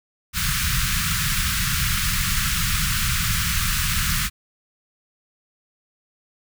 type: band-stop noise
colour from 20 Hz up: pink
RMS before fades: -22 dBFS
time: 0.33-4.3 s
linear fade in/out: 50 ms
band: 190 to 1200 Hz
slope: 48 dB/octave
effects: none

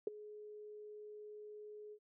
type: tone with ADSR envelope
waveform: sine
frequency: 421.5 Hz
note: G#4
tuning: 26 cents sharp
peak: -30 dBFS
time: 0.07-1.99 s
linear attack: 3 ms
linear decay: 13 ms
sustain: -19 dB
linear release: 66 ms
effects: none

